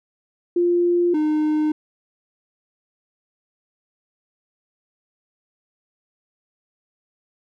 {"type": "tone pair in turn", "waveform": ["sine", "triangle"], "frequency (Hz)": [349.2, 305.8], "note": ["F4", "D#4"], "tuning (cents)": [0, -30], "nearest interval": "major second", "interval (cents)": 230, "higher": "first", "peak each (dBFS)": -15, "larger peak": "neither", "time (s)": [[0.56, 1.14], [1.14, 1.72]], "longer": "neither", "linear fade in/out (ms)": 5, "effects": []}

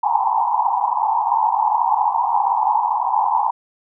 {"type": "band-pass noise", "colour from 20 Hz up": "pink", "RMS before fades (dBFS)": -18, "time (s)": [0.03, 3.51], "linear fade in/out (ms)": 10, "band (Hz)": [800, 1000], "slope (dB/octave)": 96, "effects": []}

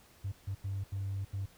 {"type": "tone bursts at uneven times", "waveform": "triangle", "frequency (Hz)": 98, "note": "G2", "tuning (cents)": 0, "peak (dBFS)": -30, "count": 5, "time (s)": [[0.24, 0.32], [0.47, 0.55], [0.64, 0.84], [0.92, 1.25], [1.33, 1.46]], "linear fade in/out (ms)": 10, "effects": ["tanh soft clip ceiling -30 dBFS", "pink hiss -61 dBFS RMS until 1.57 s"]}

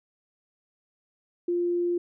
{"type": "tone", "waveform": "sine", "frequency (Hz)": 349.2, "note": "F4", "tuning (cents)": 0, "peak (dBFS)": -23, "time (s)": [1.48, 1.98], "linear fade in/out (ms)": 5, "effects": []}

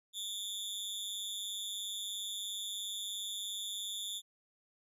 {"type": "tone with amplitude modulation", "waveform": "sawtooth", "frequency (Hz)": 3520, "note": "A7", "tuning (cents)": 0, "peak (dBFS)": -31, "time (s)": [0.13, 4.22], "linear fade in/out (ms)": 50, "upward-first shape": "sine", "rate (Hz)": 203, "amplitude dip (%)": 90, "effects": ["resampled to 32000 Hz"]}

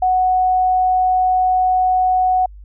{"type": "tone", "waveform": "sine", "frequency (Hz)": 740, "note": "F#5", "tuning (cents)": 0, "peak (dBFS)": -12, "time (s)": [0.02, 2.46], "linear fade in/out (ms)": 5, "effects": ["added 50 Hz sine -35 dBFS peak until 2.64 s"]}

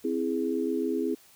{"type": "chord", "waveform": "sine", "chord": "C augmented", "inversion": "none", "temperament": "equal", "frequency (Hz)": [261.6, 329.6, 415.3], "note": ["C4", "E4", "G#4"], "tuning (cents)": [0, 0, 0], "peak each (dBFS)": -30, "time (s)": [0.04, 1.15], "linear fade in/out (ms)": 10, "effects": ["white hiss -57 dBFS RMS until 1.35 s"]}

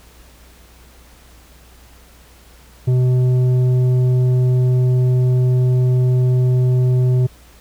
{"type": "tone with tanh clipping", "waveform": "triangle", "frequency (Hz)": 126.4, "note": "B2", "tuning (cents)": 41, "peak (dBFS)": -13, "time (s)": [2.87, 7.27], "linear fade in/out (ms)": 10, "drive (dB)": 12, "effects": ["added 60 Hz sine -45 dBFS peak until 7.6 s", "pink hiss -48 dBFS RMS until 7.6 s"]}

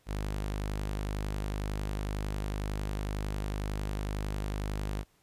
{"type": "tone", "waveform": "sawtooth", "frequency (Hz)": 51, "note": "G#1", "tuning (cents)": -31, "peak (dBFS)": -28, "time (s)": [0.06, 5.05], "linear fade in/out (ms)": 50, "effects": ["pink hiss -68 dBFS RMS until 5.22 s", "resampled to 32000 Hz"]}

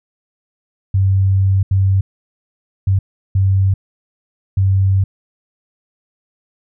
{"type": "tone bursts at uneven times", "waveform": "sine", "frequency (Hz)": 96.4, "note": "G2", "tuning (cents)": -28, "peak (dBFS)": -10, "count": 5, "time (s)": [[0.94, 1.63], [1.71, 2.01], [2.87, 2.99], [3.35, 3.74], [4.57, 5.04]], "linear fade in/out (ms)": 5, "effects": []}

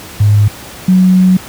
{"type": "tone pair in turn", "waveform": "sine", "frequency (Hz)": [103.9, 185.13], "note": ["G#2", "F#3"], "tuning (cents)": [1, 1], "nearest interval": "minor seventh", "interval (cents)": 1000, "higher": "second", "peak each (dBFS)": [-4, -4], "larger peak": "neither", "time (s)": [[0.2, 0.48], [0.88, 1.37]], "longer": "second", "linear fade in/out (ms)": 5, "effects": ["pink hiss -30 dBFS RMS until 1.48 s", "high-pass 60 Hz 12 dB/octave"]}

